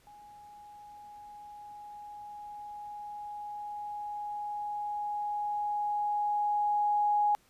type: tone with level ramp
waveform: sine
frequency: 830.6 Hz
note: G#5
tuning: in tune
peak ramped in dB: -50 to -23 dBFS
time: 0.07-7.35 s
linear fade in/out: 0 ms
effects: pink hiss -65 dBFS RMS until 7.49 s + resampled to 32000 Hz